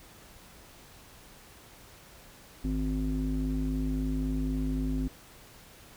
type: tone with low-pass filter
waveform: square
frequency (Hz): 51.91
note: G#1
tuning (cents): 0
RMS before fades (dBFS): -30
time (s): 2.64-5.08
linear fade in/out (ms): 5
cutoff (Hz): 270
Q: 4.9
effects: pink hiss -53 dBFS RMS until 5.96 s